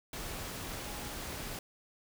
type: tone in noise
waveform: sine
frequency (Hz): 830.6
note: G#5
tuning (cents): 0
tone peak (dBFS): -51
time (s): 0.87-1.13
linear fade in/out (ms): 2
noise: pink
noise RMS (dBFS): -41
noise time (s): 0.13-1.59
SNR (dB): -13
effects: none